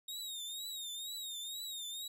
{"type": "tone with vibrato", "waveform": "sawtooth", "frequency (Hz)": 3729, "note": "A#7", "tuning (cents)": 0, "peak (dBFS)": -38, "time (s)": [0.08, 2.08], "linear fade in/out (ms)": 5, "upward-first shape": "triangle", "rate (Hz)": 2.1, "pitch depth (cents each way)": 110, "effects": []}